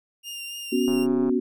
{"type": "tone with vibrato", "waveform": "sawtooth", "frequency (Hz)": 2800, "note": "F7", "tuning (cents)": 4, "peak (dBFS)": -30, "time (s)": [0.23, 1.07], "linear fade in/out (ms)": 50, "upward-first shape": "triangle", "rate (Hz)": 3.6, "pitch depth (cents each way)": 21}
{"type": "chord", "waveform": "sine", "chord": "B suspended second", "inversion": "none", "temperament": "just", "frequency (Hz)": [246.9, 277.8, 370.4], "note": ["B3", "C#4", "F#4"], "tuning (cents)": [0, 4, 2], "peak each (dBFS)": [-23, -25, -24], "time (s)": [0.72, 1.4], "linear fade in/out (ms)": 10}
{"type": "click train", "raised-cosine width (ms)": 1, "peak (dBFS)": -23, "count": 57, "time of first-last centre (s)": [0.88, 1.295], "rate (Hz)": 135}
{"effects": []}